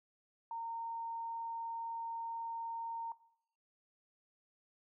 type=tone; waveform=sine; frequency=919 Hz; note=A#5; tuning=25 cents flat; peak=-39 dBFS; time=0.51-3.12 s; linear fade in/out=2 ms; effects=noise-tail reverb RT60 0.7 s tail -19 dB re dry